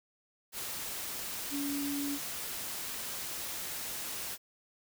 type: tone in noise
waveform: sine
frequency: 283.7 Hz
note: C#4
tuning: 40 cents sharp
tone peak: -33 dBFS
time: 1.5-2.19 s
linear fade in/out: 50 ms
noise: white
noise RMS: -39 dBFS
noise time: 0.52-4.38 s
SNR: +3 dB
effects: none